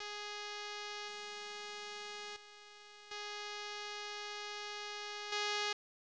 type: tone with level steps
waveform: 5% pulse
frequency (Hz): 415.3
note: G#4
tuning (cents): 0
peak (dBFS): -31 / -33 / -43 / -31 / -23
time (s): 0-5.73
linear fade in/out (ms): 5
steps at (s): 1.08 / 2.36 / 3.11 / 5.32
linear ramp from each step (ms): 5
effects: resampled to 16000 Hz + 10-bit